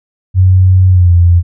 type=tone with pitch glide; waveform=sine; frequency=93 to 86.77 Hz; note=F#2 to F2; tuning=+9 to -11 cents; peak=-3 dBFS; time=0.34-1.43 s; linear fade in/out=50 ms; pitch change=-120 cents; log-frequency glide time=0.89-1.13 s; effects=none